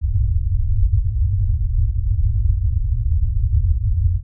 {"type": "low-pass noise", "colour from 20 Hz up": "white", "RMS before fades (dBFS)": -17, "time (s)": [0.01, 4.23], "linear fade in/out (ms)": 50, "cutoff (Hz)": 110, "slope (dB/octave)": 96, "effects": []}